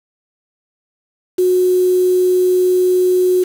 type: tone with quantisation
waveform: sine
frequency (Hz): 365.1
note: F#4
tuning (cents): -23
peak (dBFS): -10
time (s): 1.38-3.44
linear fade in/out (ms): 10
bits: 5
effects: none